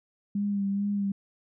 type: tone with vibrato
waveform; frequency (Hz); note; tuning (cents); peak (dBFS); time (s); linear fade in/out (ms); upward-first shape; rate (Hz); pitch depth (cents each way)
sine; 200.6; G3; +40; -25; 0.35-1.12; 5; sine; 2.3; 29
effects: none